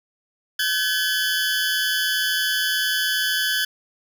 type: tone pair together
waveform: 20% pulse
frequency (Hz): 1531 / 1700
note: G6 / G#6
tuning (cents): -41 / +40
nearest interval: major second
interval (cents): 181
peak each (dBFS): -18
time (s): 0.59-3.65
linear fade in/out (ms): 5
effects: none